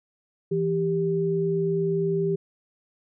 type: tone pair together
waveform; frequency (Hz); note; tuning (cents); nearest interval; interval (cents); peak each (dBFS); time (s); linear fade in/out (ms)
sine; 165.6 / 393.9; E3 / G4; +8 / +8; octave + minor third; 1500; -26 / -23; 0.51-2.36; 10
effects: none